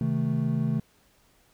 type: chord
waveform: triangle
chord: A diminished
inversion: first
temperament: just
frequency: 132 / 158.4 / 220 Hz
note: C3 / Eb3 / A3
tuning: +16 / +31 / 0 cents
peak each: -26 dBFS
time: 0.01-0.8 s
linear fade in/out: 2 ms
effects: pink hiss -63 dBFS RMS until 1.53 s